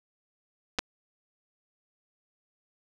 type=clicks; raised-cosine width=0.2 ms; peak=-10 dBFS; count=2; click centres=0.787 / 0.791 s; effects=none